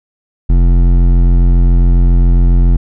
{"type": "tone with hard clipping", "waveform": "sine", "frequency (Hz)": 43.65, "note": "F1", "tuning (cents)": 0, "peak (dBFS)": -7, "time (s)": [0.49, 2.77], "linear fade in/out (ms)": 10, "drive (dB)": 12, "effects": []}